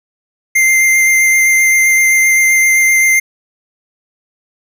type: tone with vibrato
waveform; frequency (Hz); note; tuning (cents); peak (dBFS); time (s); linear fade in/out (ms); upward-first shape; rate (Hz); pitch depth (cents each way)
square; 2093; C7; 0; -8; 0.55-3.2; 10; sine; 7.7; 11
effects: none